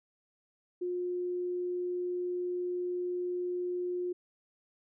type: tone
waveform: sine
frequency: 357.4 Hz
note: F4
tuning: 40 cents sharp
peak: -31 dBFS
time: 0.81-4.13 s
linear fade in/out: 10 ms
effects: none